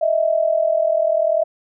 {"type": "tone pair together", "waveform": "sine", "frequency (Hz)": [622.3, 662.6], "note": ["D#5", "E5"], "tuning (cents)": [0, 9], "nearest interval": "minor second", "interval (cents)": 109, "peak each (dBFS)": [-18, -17], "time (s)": [0.01, 1.44], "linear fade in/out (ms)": 10, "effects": []}